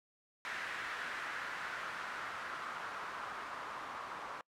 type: noise with low-pass filter sweep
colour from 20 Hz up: blue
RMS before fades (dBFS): -43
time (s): 0.45-4.41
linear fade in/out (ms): 0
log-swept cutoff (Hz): 1700 to 1100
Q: 2.4
effects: noise-tail reverb RT60 0.1 s tail -26 dB re dry